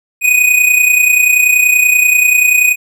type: tone with amplitude modulation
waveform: square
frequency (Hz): 2489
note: D#7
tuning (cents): 0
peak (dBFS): -5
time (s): 0.21-2.76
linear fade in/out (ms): 50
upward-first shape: sine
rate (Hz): 30.4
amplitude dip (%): 60
effects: none